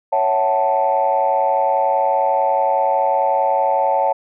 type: chord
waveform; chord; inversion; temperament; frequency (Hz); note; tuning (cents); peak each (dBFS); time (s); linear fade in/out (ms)
sine; F# minor seventh; second; equal with one note detuned; 554.4 / 659.3 / 750.3 / 880; C#5 / E5 / F#5 / A5; 0 / 0 / +24 / 0; -19 / -22 / -19 / -17; 0.12-4.13; 10
effects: tanh soft clip ceiling -6 dBFS